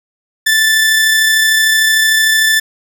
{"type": "tone with amplitude modulation", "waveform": "sawtooth", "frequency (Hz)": 1760, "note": "A6", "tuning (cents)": 0, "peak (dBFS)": -4, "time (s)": [0.46, 2.6], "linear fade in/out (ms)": 10, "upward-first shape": "sine", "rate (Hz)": 33.3, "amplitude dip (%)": 25, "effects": []}